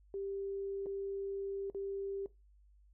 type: tone with dropouts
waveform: sine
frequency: 394 Hz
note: G4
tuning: 9 cents sharp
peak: -37 dBFS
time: 0.14-2.26 s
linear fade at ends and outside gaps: 1 ms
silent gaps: 0.86-0.866 / 1.7-1.747 s
effects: noise-tail reverb RT60 0.2 s tail -18 dB re dry + added 50 Hz sine -61 dBFS peak until 2.93 s